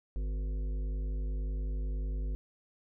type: harmonic tone with a mistuned harmonic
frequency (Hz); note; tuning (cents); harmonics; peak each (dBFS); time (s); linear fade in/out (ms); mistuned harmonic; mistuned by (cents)
50.9; G#1; -34; 1 / 3 / 5 / 7 / 9 / 10; -31 / -48 / -50 / -54 / -57 / -60; 0.16-2.35; 0; 7; +60
effects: none